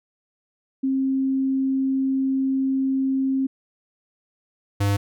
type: tone pair in turn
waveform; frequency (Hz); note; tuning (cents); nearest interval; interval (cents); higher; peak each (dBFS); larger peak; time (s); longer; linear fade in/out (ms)
sine / square; 266.9 / 100.61; C4 / G2; +35 / +46; octave + perfect fourth; 1689; first; -19; neither; 0.83-3.47 / 4.8-4.97; first; 10
effects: none